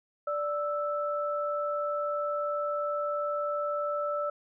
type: tone pair together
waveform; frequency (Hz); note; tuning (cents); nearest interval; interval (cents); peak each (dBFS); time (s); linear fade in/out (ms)
sine; 586.3 / 1318.5; D5 / E6; -3 / 0; octave + major second; 1403; -30 / -32; 0.27-4.3; 5
effects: none